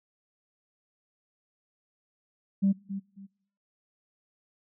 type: tone with echo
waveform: sine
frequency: 196 Hz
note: G3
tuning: in tune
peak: -19 dBFS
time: 2.62-2.73 s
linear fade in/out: 20 ms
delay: 270 ms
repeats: 2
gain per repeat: -12 dB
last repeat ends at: 3.27 s
effects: noise-tail reverb RT60 0.9 s tail -26 dB re dry + tanh soft clip ceiling -16 dBFS